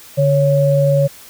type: tone pair together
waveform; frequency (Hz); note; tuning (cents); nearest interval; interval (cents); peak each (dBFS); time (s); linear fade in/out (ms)
sine; 144.5 / 555.7; D3 / C#5; -28 / +4; octave + major seventh; 2332; -13; 0.17-1.08; 20
effects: white hiss -40 dBFS RMS until 1.29 s